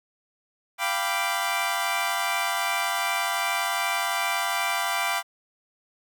20% pulse chord, G dominant seventh, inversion third, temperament equal with one note detuned, 692 / 784 / 987.8 / 1174.7 Hz, F5 / G5 / B5 / D6, -16 / 0 / 0 / 0 cents, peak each -25 dBFS, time 0.78-5.23 s, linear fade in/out 50 ms, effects none

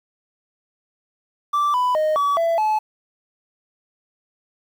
triangle tone with pitch steps, 1169 / 995 / 619 / 1141 / 668 / 861 Hz, D6 / B5 / D#5 / C#6 / E5 / A5, -8 / +13 / -9 / +50 / +23 / -38 cents, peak -14 dBFS, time 1.53-2.79 s, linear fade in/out 10 ms, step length 210 ms, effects tanh soft clip ceiling -10 dBFS + 8-bit

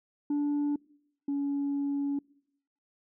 sine tone pair in turn, 290.6 / 282.2 Hz, D4 / C#4, -18 / +31 cents, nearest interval minor second, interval 51 cents, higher first, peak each -23 / -26 dBFS, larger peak first, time 0.3-0.76 / 1.28-2.19 s, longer second, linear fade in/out 5 ms, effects noise-tail reverb RT60 0.8 s tail -26 dB re dry + tanh soft clip ceiling -25 dBFS

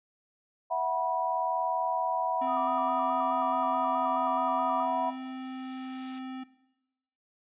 sine chord, E suspended second, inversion none, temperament equal with one note detuned, 659.3 / 740 / 975.9 Hz, E5 / F#5 / B5, 0 / 0 / -21 cents, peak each -31 dBFS, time 0.7-5.11 s, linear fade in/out 20 ms
square tone, 260 Hz, C4, 11 cents flat, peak -37 dBFS, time 2.41-6.44 s, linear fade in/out 10 ms
sine tone with vibrato, 1210 Hz, D#6, 49 cents flat, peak -32 dBFS, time 2.46-4.87 s, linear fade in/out 50 ms, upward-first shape square, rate 4.7 Hz, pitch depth 47 cents each way
blue noise with exponential growth, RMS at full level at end -40 dBFS, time 3.43-6.19 s, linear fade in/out 5 ms, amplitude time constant 600 ms
effects noise-tail reverb RT60 0.9 s tail -17 dB re dry + resampled to 8000 Hz

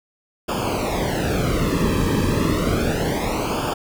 brown noise with flanger, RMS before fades -21 dBFS, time 0.48-3.74 s, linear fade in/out 10 ms, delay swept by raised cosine 0.5 to 1.42 ms, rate 0.31 Hz, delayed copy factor -1, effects none

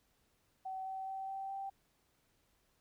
sine tone with pitch steps, 760 / 765.3 / 770.6 / 776 / 781.4 Hz, F#5 / G5 / G5 / G5 / G5, +46 / -42 / -30 / -18 / -6 cents, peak -39 dBFS, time 0.65-1.7 s, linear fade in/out 10 ms, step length 210 ms, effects pink hiss -75 dBFS RMS until 2.8 s

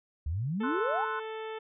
sine exponential sweep, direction up, 69.3 to 932.3 Hz, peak -29 dBFS, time 0.26-1.05 s, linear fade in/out 5 ms
harmonic tone, 440 Hz, A4, in tune, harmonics 1 / 2 / 3 / 4 / 5 / 6 / 7 / 8, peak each -37 / -43 / -47 / -49 / -51 / -53 / -54 / -55 dBFS, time 0.6-1.59 s, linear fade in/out 10 ms
sine chord, F# half-diminished seventh, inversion first, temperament equal, 880 / 1046.5 / 1318.5 / 1480 Hz, A5 / C6 / E6 / F#6, 0 / 0 / 0 / 0 cents, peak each -36 dBFS, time 0.63-1.2 s, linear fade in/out 10 ms
effects none

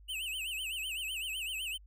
square tone with vibrato, 2808 Hz, F7, 9 cents sharp, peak -36 dBFS, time 0.08-1.78 s, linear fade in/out 20 ms, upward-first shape sine, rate 7.9 Hz, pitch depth 180 cents each way, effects added 50 Hz sine -53 dBFS peak until 1.86 s

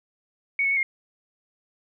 sine tone with pitch steps, 2229 / 2203 / 2224 / 2132 Hz, C#7 / C#7 / C#7 / C7, +9 / -11 / +5 / +32 cents, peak -20 dBFS, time 0.59-0.83 s, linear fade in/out 2 ms, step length 60 ms, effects none

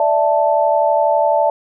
sine chord, D suspended second, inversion none, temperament equal, 587.3 / 659.3 / 880 Hz, D5 / E5 / A5, 0 / 0 / 0 cents, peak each -16 dBFS, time 0-1.5 s, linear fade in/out 2 ms, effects none

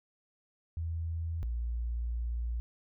sine tone pair in turn, 82.41 / 58.61 Hz, E2 / A#1, 0 / +10 cents, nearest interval tritone, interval 590 cents, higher first, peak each -32 / -31 dBFS, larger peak second, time 0.77-1.43 / 1.43-2.6 s, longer second, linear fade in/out 0 ms, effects none

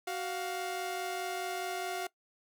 sawtooth tone pair together, 374 / 703.2 Hz, F#4 / F5, +19 / +12 cents, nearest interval major seventh, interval 1093 cents, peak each -34 / -33 dBFS, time 0.07-2.07 s, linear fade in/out 5 ms, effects noise-tail reverb RT60 0.1 s tail -20 dB re dry

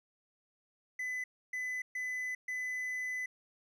triangle tone bursts at uneven times, 2007 Hz, B6, 27 cents sharp, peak -33 dBFS, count 4, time 0.99-1.24 / 1.53-1.82 / 1.95-2.35 / 2.48-3.26 s, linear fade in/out 5 ms, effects none

